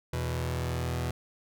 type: tone pair together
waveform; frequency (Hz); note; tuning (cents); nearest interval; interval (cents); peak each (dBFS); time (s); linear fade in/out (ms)
sawtooth; 82.41 / 123.55; E2 / B2; 0 / +1; perfect fifth; 701; -28 / -28; 0.13-1.11; 5
effects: none